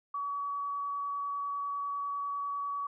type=tone with vibrato; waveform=sine; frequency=1135 Hz; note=C#6; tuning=41 cents sharp; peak=-32 dBFS; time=0.14-2.87 s; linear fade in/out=5 ms; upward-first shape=triangle; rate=10 Hz; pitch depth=10 cents each way; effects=none